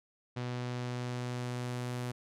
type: tone with low-pass filter sweep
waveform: sawtooth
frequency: 123.4 Hz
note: B2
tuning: 1 cent flat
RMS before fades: -37 dBFS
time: 0.36-2.12 s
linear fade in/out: 10 ms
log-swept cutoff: 4800 to 12000 Hz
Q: 0.87
effects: none